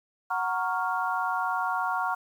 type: chord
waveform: sine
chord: Gb major seventh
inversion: none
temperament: equal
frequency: 740 / 932.3 / 1108.7 / 1396.9 Hz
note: Gb5 / Bb5 / Db6 / F6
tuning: 0 / 0 / 0 / 0 cents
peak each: -31 dBFS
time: 0.3-2.15 s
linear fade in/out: 10 ms
effects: 9-bit